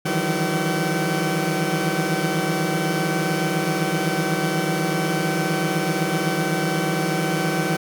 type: tone cluster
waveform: 20% pulse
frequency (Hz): 154 / 162.2 / 169.9 / 189.5 / 765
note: D#3 / E3 / F3 / F#3 / G5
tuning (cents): -17 / -28 / -47 / +42 / -42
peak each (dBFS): -22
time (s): 0.05-7.77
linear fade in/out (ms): 10
effects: none